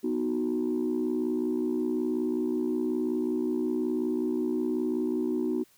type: chord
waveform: sine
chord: B major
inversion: none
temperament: equal with one note detuned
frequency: 245.7 / 311.1 / 370 Hz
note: B3 / D#4 / F#4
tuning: -9 / 0 / 0 cents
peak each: -29 dBFS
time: 0.03-5.64 s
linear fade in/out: 20 ms
effects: tanh soft clip ceiling -20 dBFS + white hiss -62 dBFS RMS until 5.77 s